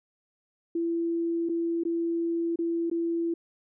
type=tone with dropouts; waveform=sine; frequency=335.8 Hz; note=E4; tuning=32 cents sharp; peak=-25 dBFS; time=0.75-3.34 s; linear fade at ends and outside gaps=5 ms; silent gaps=1.489-1.494 / 1.836-1.851 / 2.559-2.588 / 2.9-2.913 s; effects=none